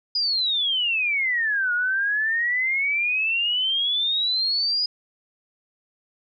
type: exponential two-way sweep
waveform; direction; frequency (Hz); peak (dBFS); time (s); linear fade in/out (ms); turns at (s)
sine; down then up; 4978 to 1430 to 4978; -20; 0.15-4.86; 5; 1.73
effects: none